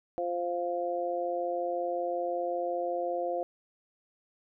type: harmonic tone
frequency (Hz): 174.61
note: F3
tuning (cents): 0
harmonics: 2 / 3 / 4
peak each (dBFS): -36 / -32 / -33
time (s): 0.18-3.43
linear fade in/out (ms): 0
effects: none